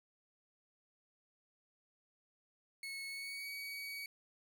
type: tone with pitch glide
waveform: 30% pulse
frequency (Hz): 2196 to 2258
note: C#7 to C#7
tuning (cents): -17 to +31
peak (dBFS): -40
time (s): 2.83-4.06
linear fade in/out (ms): 2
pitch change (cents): +48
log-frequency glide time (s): 3.06-3.48
effects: none